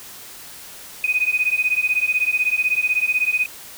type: beating tone pair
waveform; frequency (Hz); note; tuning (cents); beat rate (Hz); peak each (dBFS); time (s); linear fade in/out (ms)
sine; 2489 / 2505; D#7 / D#7; 0 / +11; 16; -20; 1.04-3.46; 2
effects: white hiss -39 dBFS RMS until 3.77 s